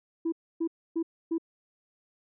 sine tone bursts, 329.9 Hz, E4, 1 cent sharp, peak -24 dBFS, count 4, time 0.25-1.382 s, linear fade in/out 10 ms, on 73 ms, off 280 ms, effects tanh soft clip ceiling -23 dBFS

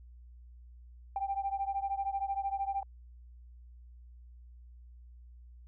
sine beating tone pair, 784 / 797 Hz, G5 / G5, 0 / +28 cents, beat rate 13 Hz, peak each -33 / -35 dBFS, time 1.16-2.83 s, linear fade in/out 2 ms, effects tanh soft clip ceiling -24 dBFS + added 60 Hz sine -50 dBFS peak until 5.67 s

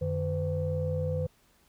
sine tone cluster, 90.8 / 151.7 / 508 Hz, F#2 / D#3 / B4, -32 / -44 / +49 cents, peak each -31 dBFS, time 0.01-1.27 s, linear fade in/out 10 ms, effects tanh soft clip ceiling -20 dBFS + pink hiss -65 dBFS RMS until 1.68 s

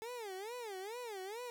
30% pulse tone with vibrato, 430 Hz, A4, 40 cents flat, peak -40 dBFS, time 0.02-1.5 s, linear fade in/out 0 ms, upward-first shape sine, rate 2.3 Hz, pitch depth 250 cents each way, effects none

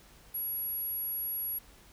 sine tone, 11370 Hz, F9, 30 cents sharp, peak -32 dBFS, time 0.34-1.59 s, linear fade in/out 10 ms, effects added 50 Hz sine -61 dBFS peak until 1.92 s + pink hiss -58 dBFS RMS until 1.92 s

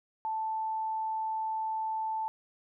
sine tone, 880 Hz, A5, in tune, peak -30 dBFS, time 0.25-2.28 s, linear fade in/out 0 ms, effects none

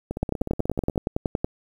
two click trains, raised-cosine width 2 ms, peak -15 / -9 dBFS, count 15 / 14, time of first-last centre 0.11-0.958 / 0.23-1.445 s, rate 16.5 / 10.7 Hz, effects 8-bit

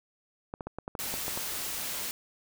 clicks, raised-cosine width 1 ms, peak -22 dBFS, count 9, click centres 0.539 / 0.608 / 0.67 / 0.786 / 0.879 / 0.952 / 1.14 / 1.281 / 1.375 s
white noise, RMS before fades -35 dBFS, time 0.99-2.11 s, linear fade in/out 0 ms
effects none

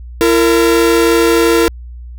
45% pulse tone pair together, 336.8 / 459.9 Hz, E4 / A#4, +37 / -23 cents, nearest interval perfect fourth, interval 540 cents, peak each -11 dBFS, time 0.21-1.68 s, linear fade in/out 0 ms, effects added 60 Hz sine -27 dBFS peak until 2.18 s

